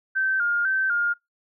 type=tone with vibrato; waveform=sine; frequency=1480 Hz; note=F#6; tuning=in tune; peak=-20 dBFS; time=0.15-1.14 s; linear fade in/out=20 ms; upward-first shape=square; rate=2 Hz; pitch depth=78 cents each way; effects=noise-tail reverb RT60 0.2 s tail -26 dB re dry